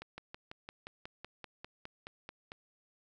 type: slowing click train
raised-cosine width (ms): 0.3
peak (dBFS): -28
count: 14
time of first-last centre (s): 0.02-2.519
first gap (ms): 160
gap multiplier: 1.03
effects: none